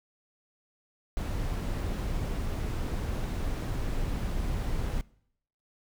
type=noise; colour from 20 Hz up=brown; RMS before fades=-31 dBFS; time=1.17-5.01 s; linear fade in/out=0 ms; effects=noise-tail reverb RT60 0.7 s tail -23 dB re dry